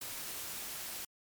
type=noise; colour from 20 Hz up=white; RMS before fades=-42 dBFS; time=0.01-1.05 s; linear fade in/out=5 ms; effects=MP3 96 kbps